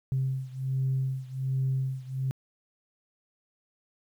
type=beating tone pair; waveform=sine; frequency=131.9 / 133.2 Hz; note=C3 / C3; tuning=+14 / +31 cents; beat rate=1.3 Hz; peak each=-28 / -30 dBFS; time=0.12-2.31 s; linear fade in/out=0 ms; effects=tanh soft clip ceiling -20 dBFS + 10-bit